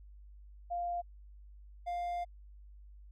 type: tone pair in turn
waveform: sine / triangle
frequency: 698.5 / 701.1 Hz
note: F5 / F5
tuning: 0 / +7 cents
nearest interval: unison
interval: 7 cents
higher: second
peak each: -33 / -32 dBFS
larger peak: second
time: 0.7-1.02 / 1.86-2.25 s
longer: second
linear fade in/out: 20 ms
effects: added 50 Hz sine -51 dBFS peak until 3.11 s